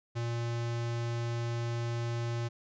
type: tone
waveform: square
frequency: 117.7 Hz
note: A#2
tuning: 17 cents sharp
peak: -32 dBFS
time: 0.15-2.49 s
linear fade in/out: 20 ms
effects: resampled to 16000 Hz